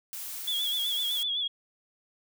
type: noise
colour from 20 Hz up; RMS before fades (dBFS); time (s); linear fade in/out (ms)
blue; -38; 0.13-1.23; 0
type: tone with vibrato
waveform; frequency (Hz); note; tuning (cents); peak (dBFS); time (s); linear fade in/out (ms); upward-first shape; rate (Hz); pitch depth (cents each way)
sine; 3379; G#7; +29; -27; 0.47-1.48; 10; sine; 7.9; 62
effects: none